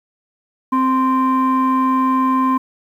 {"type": "tone pair together", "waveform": "sine", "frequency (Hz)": [261.6, 1043.1], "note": ["C4", "C6"], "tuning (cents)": [0, -6], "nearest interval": "2 octaves", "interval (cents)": 2394, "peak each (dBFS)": -14, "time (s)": [0.72, 2.58], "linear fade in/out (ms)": 10, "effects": ["tanh soft clip ceiling -9 dBFS", "8-bit"]}